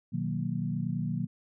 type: chord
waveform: sine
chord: B major seventh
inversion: none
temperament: equal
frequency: 123.47 / 155.56 / 185 / 233.1 Hz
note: B2 / D#3 / F#3 / A#3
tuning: 0 / 0 / 0 / 0 cents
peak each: -35 / -33 / -34 / -36 dBFS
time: 0.12-1.27 s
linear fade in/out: 20 ms
effects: none